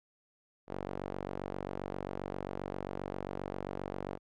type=tone with band-pass filter; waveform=sawtooth; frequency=47.52 Hz; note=F#1; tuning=47 cents sharp; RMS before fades=-40 dBFS; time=0.67-4.19 s; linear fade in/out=50 ms; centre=540 Hz; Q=0.93; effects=none